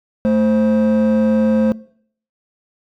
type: tone pair together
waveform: triangle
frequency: 220.4 / 524.2 Hz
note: A3 / C5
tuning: +3 / +3 cents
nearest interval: octave + minor third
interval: 1500 cents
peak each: -10 / -14 dBFS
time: 0.25-1.72 s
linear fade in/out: 0 ms
effects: noise-tail reverb RT60 0.6 s tail -23 dB re dry + tanh soft clip ceiling -8 dBFS